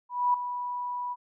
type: tone with ADSR envelope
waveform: sine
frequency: 981 Hz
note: B5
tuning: 12 cents flat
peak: -19 dBFS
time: 0.09-1.16 s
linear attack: 250 ms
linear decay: 4 ms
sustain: -11 dB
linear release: 40 ms
effects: none